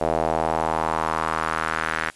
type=tone with band-pass filter sweep; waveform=square; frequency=40.02 Hz; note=D#1; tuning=50 cents sharp; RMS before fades=-24 dBFS; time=0-2.11 s; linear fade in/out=20 ms; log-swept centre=630 to 1700 Hz; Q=2.4; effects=white hiss -51 dBFS RMS until 2.15 s + resampled to 24000 Hz